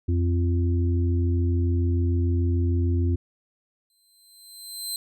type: harmonic tone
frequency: 86.8 Hz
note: F2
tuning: 10 cents flat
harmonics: 1 / 3 / 4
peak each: -20 / -30 / -32 dBFS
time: 0.08-3.16 s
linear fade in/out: 10 ms
type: tone with exponential growth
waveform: 20% pulse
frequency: 4100 Hz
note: C8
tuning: 36 cents flat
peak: -21 dBFS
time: 3.9-4.96 s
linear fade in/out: 1 ms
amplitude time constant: 230 ms
effects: none